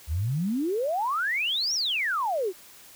sine exponential two-way sweep, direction up then down, 69.3 to 5850 to 341 Hz, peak -24 dBFS, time 0.07-2.53 s, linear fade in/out 50 ms, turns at 1.74 s, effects white hiss -50 dBFS RMS until 2.95 s

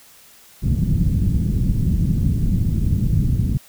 white low-pass noise, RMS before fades -18 dBFS, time 0.62-3.58 s, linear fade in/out 20 ms, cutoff 180 Hz, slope 24 dB/octave, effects white hiss -48 dBFS RMS until 3.68 s

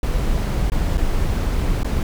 brown noise with dropouts, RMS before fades -19 dBFS, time 0.03-2.03 s, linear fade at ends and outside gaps 2 ms, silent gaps 0.7-0.719 / 0.973-0.978 / 1.833-1.845 s, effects none

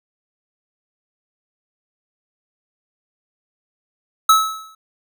square tone with exponential decay, 1297 Hz, E6, 28 cents flat, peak -7 dBFS, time 4.29-4.75 s, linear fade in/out 5 ms, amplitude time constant 100 ms, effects none

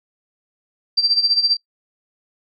sine tone with tremolo, 4699 Hz, D8, in tune, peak -11 dBFS, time 0.97-1.57 s, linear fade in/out 10 ms, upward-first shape sine, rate 15 Hz, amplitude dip 75%, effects noise-tail reverb RT60 0.1 s tail -22 dB re dry

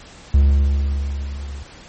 triangle tone with level ramp, 69.9 Hz, C#2, 15 cents sharp, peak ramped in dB -6 to -27 dBFS, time 0.34-1.63 s, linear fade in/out 5 ms, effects pink hiss -42 dBFS RMS until 1.88 s + MP3 32 kbps

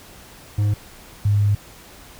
triangle / sine tone pair in turn, 103.7 / 102.57 Hz, G#2 / G#2, -2 / -21 cents, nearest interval unison, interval 19 cents, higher first, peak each -14 dBFS, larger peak neither, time 0.58-0.74 / 1.25-1.55 s, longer second, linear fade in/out 5 ms, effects pink hiss -44 dBFS RMS until 2.19 s

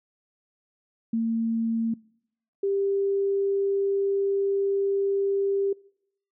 sine tone pair in turn, 227.3 / 395.5 Hz, A#3 / G4, -43 / +15 cents, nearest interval minor seventh, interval 958 cents, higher second, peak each -22 dBFS, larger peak neither, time 1.13-1.94 / 2.63-5.73 s, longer second, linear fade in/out 5 ms, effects noise-tail reverb RT60 0.7 s tail -24 dB re dry

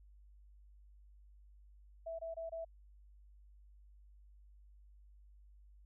sine tone bursts, 658 Hz, E5, 3 cents flat, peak -40 dBFS, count 4, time 2.06-2.649 s, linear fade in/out 10 ms, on 130 ms, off 23 ms, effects added 50 Hz sine -58 dBFS peak until 5.85 s

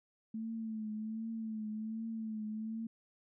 sine tone with vibrato, 220 Hz, A3, in tune, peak -37 dBFS, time 0.34-2.87 s, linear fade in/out 5 ms, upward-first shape triangle, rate 1.3 Hz, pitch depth 55 cents each way, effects none

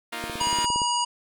5% pulse chord, Bb suspended fourth, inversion none, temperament equal, 233.1 / 311.1 / 349.2 Hz, Bb3 / Eb4 / F4, 0 / 0 / 0 cents, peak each -25 dBFS, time 0.12-0.66 s, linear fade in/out 10 ms
click train, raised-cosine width 2 ms, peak -21 dBFS, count 11, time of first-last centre 0.24-0.818 s, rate 17.3 Hz
harmonic tone, 963 Hz, B5, 44 cents flat, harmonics 1 / 3 / 5 / 7 / 9, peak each -24 / -29 / -31 / -32 / -34 dBFS, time 0.4-1.05 s, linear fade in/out 10 ms
effects none

